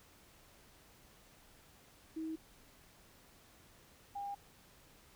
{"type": "tone pair in turn", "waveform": "sine", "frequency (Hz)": [319.3, 804.6], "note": ["D#4", "G5"], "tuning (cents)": [45, 45], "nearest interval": "octave + major third", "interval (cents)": 1600, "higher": "second", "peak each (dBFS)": [-38, -39], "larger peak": "first", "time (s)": [[2.16, 2.36], [4.15, 4.35]], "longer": "neither", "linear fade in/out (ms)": 10, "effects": ["pink hiss -63 dBFS RMS until 5.15 s"]}